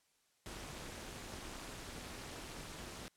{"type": "noise with amplitude modulation", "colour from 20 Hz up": "pink", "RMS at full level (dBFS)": -44, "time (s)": [0.46, 3.08], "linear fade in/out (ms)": 0, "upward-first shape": "sine", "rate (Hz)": 294, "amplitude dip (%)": 85, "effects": ["white hiss -75 dBFS RMS until 3.16 s", "low-pass 10000 Hz 12 dB/octave"]}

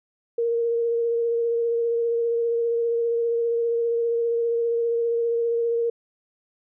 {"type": "tone with vibrato", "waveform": "sine", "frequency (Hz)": 466.2, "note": "A#4", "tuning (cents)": 0, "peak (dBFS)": -20, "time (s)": [0.38, 5.9], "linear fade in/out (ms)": 5, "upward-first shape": "sine", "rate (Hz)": 15, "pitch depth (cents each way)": 15, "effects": []}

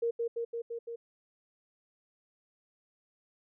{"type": "tone with echo", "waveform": "sine", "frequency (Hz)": 466.2, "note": "A#4", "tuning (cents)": 0, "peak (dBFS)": -27, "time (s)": [0.02, 0.11], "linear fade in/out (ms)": 10, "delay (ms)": 170, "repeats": 5, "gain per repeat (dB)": -2, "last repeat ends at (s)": 0.96, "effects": []}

